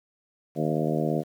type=harmonic tone with a mistuned harmonic; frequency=77.9 Hz; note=D#2; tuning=3 cents sharp; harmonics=2 / 3 / 4 / 5 / 6 / 7 / 8 / 9; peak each=-28 / -30 / -31 / -32 / -33 / -33 / -34 / -35 dBFS; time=0.55-1.24 s; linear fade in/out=50 ms; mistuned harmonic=9; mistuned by=-23 cents; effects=9-bit